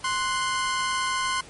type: tone pair together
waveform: sawtooth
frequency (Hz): 1046.5 / 1480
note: C6 / F#6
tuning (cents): 0 / 0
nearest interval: tritone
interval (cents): 600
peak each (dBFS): -21 / -27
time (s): 0.04-1.41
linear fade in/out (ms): 5
effects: pink hiss -46 dBFS RMS until 1.49 s + MP3 48 kbps